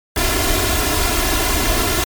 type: noise with comb filter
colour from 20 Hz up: pink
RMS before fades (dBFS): -17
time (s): 0.16-2.04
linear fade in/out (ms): 2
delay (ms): 2.9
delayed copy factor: +0.8
effects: MP3 96 kbps